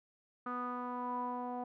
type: tone with low-pass filter sweep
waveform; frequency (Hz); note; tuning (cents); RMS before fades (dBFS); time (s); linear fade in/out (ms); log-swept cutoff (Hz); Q
sawtooth; 246.9; B3; 0; -39; 0.46-1.64; 5; 1300 to 830; 8.9
effects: none